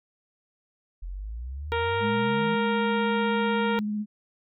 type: exponential sweep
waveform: sine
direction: up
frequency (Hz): 42 to 169.1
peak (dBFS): -32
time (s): 1.02-2.56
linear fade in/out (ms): 10
type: harmonic tone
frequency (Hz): 466.2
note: A#4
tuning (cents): 0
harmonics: 1 / 2 / 3 / 4 / 5 / 6 / 7 / 8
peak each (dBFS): -27 / -29 / -32 / -37 / -37 / -41 / -40 / -44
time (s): 1.72-3.79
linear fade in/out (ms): 0
type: tone with vibrato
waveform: sine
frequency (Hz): 210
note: G#3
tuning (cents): +19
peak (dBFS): -26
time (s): 2-4.06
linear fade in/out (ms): 50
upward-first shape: sine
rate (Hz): 16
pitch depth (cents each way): 18
effects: none